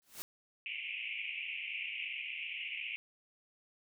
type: noise with exponential growth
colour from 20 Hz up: white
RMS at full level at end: -40 dBFS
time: 0.02-0.22 s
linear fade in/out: 0 ms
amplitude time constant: 43 ms
type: band-pass noise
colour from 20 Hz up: pink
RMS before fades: -41 dBFS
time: 0.66-2.96 s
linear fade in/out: 0 ms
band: 2200 to 2900 Hz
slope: 96 dB/octave
effects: none